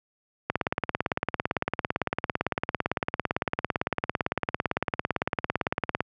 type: click train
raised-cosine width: 0.5 ms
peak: -9 dBFS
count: 99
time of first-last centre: 0.5-6.006 s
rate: 17.8 Hz
effects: high-pass 80 Hz 12 dB/octave